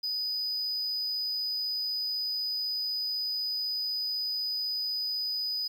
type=tone; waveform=triangle; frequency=4978 Hz; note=D#8; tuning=in tune; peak=-28 dBFS; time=0.03-5.68 s; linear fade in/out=10 ms; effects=10-bit